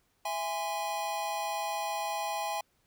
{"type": "chord", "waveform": "square", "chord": "E augmented", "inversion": "none", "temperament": "just", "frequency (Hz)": [659.3, 824.1, 1030.1], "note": ["E5", "G#5", "B#5"], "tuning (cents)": [0, -14, -27], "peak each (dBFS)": [-39, -34, -40], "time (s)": [0.25, 2.61], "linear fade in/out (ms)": 5, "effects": ["pink hiss -72 dBFS RMS until 2.86 s"]}